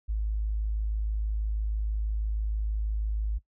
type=tone; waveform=sine; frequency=53.1 Hz; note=G#1; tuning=39 cents sharp; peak=-26 dBFS; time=0.08-3.39 s; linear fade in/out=20 ms; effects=noise-tail reverb RT60 0.1 s tail -18 dB re dry